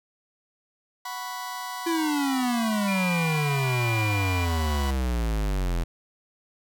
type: chord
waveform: sawtooth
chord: F# suspended fourth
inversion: none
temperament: just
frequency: 740 / 986.7 / 1110 Hz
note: F#5 / B5 / C#6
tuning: 0 / -2 / +2 cents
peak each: -34 / -30 / -35 dBFS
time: 1.05-4.91 s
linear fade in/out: 5 ms
type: exponential sweep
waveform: square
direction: down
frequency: 341.6 to 41.2 Hz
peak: -24 dBFS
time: 1.86-5.84 s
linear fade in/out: 10 ms
type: tone with tremolo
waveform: sine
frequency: 2393 Hz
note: D7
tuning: 32 cents sharp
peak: -28 dBFS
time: 2.87-4.46 s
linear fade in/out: 20 ms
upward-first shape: sine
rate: 1.1 Hz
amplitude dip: 35%
effects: none